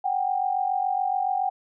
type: tone pair together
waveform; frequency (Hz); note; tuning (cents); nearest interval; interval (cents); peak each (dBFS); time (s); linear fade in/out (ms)
sine; 746.9 / 794; F#5 / G5; +16 / +22; minor second; 106; -25; 0.04-1.5; 10
effects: none